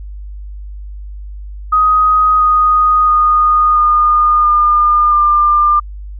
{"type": "tone with pitch steps", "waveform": "sine", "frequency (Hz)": [1253, 1241.5, 1230.1, 1218.7, 1207.5, 1196.4], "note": ["D#6", "D#6", "D#6", "D#6", "D6", "D6"], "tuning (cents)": [12, -4, -20, -36, 48, 32], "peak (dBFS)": -7, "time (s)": [1.72, 5.8], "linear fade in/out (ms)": 10, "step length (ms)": 680, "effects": ["added 50 Hz sine -25 dBFS peak until 6.19 s"]}